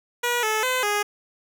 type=tone with pitch steps; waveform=10% pulse; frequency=482.4 / 433.8 / 510 / 413.7 Hz; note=B4 / A4 / C5 / G#4; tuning=-41 / -25 / -44 / -7 cents; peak=-13 dBFS; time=0.23-1.03 s; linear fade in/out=10 ms; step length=200 ms; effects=none